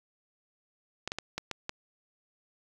clicks, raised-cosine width 0.2 ms, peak -16 dBFS, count 6, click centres 1.076 / 1.119 / 1.186 / 1.38 / 1.513 / 1.694 s, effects 8-bit

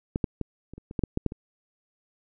clicks, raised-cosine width 3 ms, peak -13 / -11 / -16 / -28 / -30 / -25 / -14 / -11 / -12 / -11 / -23 dBFS, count 11, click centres 0.159 / 0.242 / 0.413 / 0.736 / 0.78 / 0.911 / 0.992 / 1.037 / 1.174 / 1.263 / 1.321 s, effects none

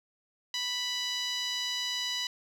10% pulse tone with band-pass filter, 987.8 Hz, B5, in tune, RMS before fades -33 dBFS, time 0.54-2.27 s, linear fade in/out 2 ms, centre 3800 Hz, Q 1.2, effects none

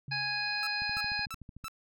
sine tone with exponential decay, 137.8 Hz, C#3, 10 cents flat, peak -37 dBFS, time 0.08-0.77 s, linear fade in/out 2 ms, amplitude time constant 150 ms
harmonic tone, 830.6 Hz, G#5, in tune, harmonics 1 / 2 / 3 / 5 / 6, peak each -40 / -35 / -36 / -36 / -40 dBFS, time 0.11-1.26 s, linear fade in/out 10 ms
sawtooth tone bursts, 1318.5 Hz, E6, in tune, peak -34 dBFS, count 4, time 0.63-1.682 s, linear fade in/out 0 ms, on 38 ms, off 300 ms
click train, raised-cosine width 5 ms, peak -34 dBFS, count 12, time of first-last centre 0.82-1.641 s, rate 13.4 Hz
effects none

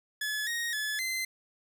sawtooth tone with pitch steps, 1712 / 1871 / 1717 / 2066 Hz, A6 / A#6 / A6 / C7, -48 / +6 / -43 / -22 cents, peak -27 dBFS, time 0.21-1.25 s, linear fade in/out 5 ms, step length 260 ms, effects 11-bit

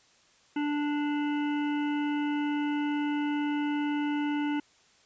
harmonic tone, 293.7 Hz, D4, in tune, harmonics 1 / 3 / 5 / 7 / 9 / 10, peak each -27 / -37 / -41 / -44 / -46 / -47 dBFS, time 0.56-4.6 s, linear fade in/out 5 ms, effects white hiss -62 dBFS RMS until 5.05 s + resampled to 16000 Hz

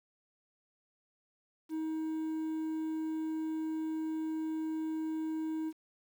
triangle tone with quantisation, 316.5 Hz, D#4, 30 cents sharp, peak -31 dBFS, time 1.69-5.73 s, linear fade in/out 50 ms, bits 10, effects none

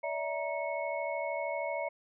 sine tone cluster, 576 / 649 / 940 / 2196 Hz, D5 / E5 / A#5 / C#7, -34 / -27 / +14 / -17 cents, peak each -36 / -36 / -39 / -40 dBFS, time 0.03-1.89 s, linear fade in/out 10 ms, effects none

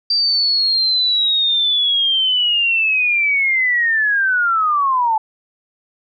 sine linear sweep, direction down, 4699 to 857 Hz, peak -13 dBFS, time 0.1-5.18 s, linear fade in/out 5 ms, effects none

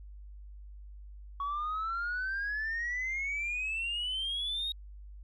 sine exponential sweep, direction up, 1117 to 3777 Hz, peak -30 dBFS, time 1.4-4.72 s, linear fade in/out 2 ms, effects tanh soft clip ceiling -29 dBFS + added 50 Hz sine -45 dBFS peak until 5.23 s

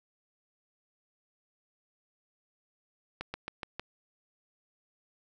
slowing click train, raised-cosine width 0.3 ms, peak -20 dBFS, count 5, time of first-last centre 3.21-3.796 s, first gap 130 ms, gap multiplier 1.08, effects none

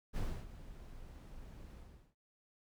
brown noise with ADSR envelope, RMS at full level -36 dBFS, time 0.13-2.15 s, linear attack 37 ms, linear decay 290 ms, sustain -15 dB, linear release 400 ms, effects none

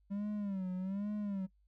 triangle tone with vibrato, 196 Hz, G3, in tune, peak -33 dBFS, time 0.1-1.47 s, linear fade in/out 20 ms, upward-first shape sine, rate 1.2 Hz, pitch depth 120 cents each way, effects noise-tail reverb RT60 0.1 s tail -21 dB re dry + added 50 Hz sine -67 dBFS peak until 1.67 s

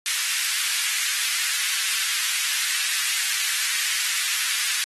pink high-pass noise, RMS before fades -25 dBFS, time 0.06-4.84 s, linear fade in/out 0 ms, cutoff 1700 Hz, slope 24 dB/octave, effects AAC 32 kbps

